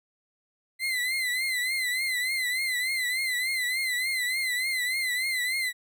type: tone with vibrato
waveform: 35% pulse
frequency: 2043 Hz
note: C7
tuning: 42 cents flat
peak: -24 dBFS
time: 0.79-5.73 s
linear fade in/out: 50 ms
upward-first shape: triangle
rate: 3.4 Hz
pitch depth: 95 cents each way
effects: none